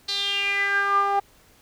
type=tone with band-pass filter sweep; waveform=sawtooth; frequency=399.8 Hz; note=G4; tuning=34 cents sharp; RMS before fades=-23 dBFS; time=0.08-1.2 s; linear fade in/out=10 ms; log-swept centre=4300 to 860 Hz; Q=7.4; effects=pink hiss -56 dBFS RMS until 1.61 s